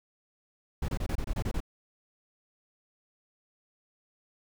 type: noise bursts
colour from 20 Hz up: brown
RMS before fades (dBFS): -30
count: 9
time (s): 0.82-1.604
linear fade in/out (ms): 5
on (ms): 64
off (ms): 26
effects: none